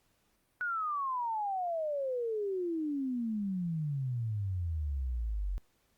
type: exponential sweep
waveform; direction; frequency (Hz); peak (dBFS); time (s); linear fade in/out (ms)
sine; down; 1480 to 44.43; -31; 0.61-5.58; 0
effects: pink hiss -73 dBFS RMS until 5.97 s + Opus 48 kbps